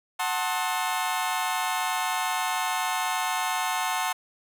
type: chord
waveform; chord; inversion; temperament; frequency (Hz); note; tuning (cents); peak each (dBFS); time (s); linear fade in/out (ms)
sawtooth; F# diminished seventh; none; just; 740 / 888 / 1065.6 / 1278.7; F#5 / A5 / C6 / Eb6; 0 / +16 / +31 / +47; -26 / -26 / -27 / -32; 0.19-4.13; 10
effects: none